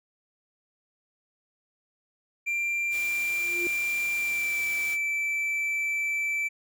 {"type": "tone with pitch glide", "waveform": "triangle", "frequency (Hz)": [2371, 2324], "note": ["D7", "D7"], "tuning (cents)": [16, -19], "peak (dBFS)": -24, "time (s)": [2.46, 6.49], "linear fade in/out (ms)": 20, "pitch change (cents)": -35, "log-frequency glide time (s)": [4.15, 4.65]}
{"type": "noise", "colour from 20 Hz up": "white", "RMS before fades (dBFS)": -41, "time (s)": [2.9, 4.98], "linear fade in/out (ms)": 50}
{"type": "tone with exponential growth", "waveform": "sine", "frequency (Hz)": 349.2, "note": "F4", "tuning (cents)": 0, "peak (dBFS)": -28, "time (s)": [3.24, 3.67], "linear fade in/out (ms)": 1, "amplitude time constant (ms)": 93}
{"effects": []}